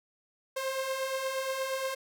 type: beating tone pair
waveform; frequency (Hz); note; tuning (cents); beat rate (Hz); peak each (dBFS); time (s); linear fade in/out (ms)
sawtooth; 523.3 / 531.8; C5 / C5; 0 / +28; 8.5; -34 / -28; 0.56-1.95; 10
effects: none